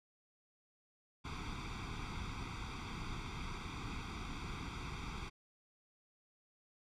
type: noise with comb filter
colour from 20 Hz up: pink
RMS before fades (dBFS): -43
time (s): 1.24-5.3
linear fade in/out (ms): 20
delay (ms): 0.85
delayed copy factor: +0.95
effects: low-pass 4000 Hz 12 dB/octave